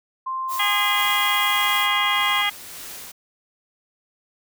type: tone with pitch glide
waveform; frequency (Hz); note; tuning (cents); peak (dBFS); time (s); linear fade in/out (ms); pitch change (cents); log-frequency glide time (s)
sine; 1050 to 1057.3; C6 to C6; +6 to +18; -24; 0.26-2.42; 10; +12; 0.71-1.86
type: noise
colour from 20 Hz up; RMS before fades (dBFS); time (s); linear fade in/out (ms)
blue; -32; 0.48-1.88; 50
type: harmonic tone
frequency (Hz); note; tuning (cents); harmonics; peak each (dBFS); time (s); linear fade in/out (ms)
409.4; G#4; -25; 2 / 3 / 4 / 5 / 6 / 7 / 8; -28 / -28 / -31 / -23 / -31 / -30 / -24; 0.59-2.5; 10
type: noise with tremolo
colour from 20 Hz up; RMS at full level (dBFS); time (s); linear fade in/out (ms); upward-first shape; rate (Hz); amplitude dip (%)
white; -36; 0.97-3.12; 10; sine; 1.7; 35
effects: none